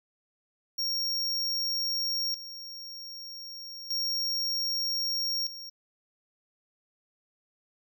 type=tone with tremolo; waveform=square; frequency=5560 Hz; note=F8; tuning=9 cents flat; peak=-28 dBFS; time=0.78-5.7 s; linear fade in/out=10 ms; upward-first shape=square; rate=0.32 Hz; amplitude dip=75%; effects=none